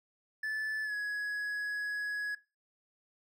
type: tone with pitch glide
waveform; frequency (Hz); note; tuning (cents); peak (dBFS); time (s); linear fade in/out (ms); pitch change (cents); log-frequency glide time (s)
triangle; 1742 to 1675.9; A6 to G#6; -18 to +15; -31; 0.43-2.35; 5; -67; 0.83-0.94
effects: noise-tail reverb RT60 0.3 s tail -20 dB re dry